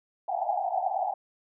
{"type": "band-pass noise", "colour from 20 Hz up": "pink", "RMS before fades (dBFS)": -29, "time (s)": [0.28, 1.14], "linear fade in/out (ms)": 2, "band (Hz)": [680, 830], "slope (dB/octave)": 96, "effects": []}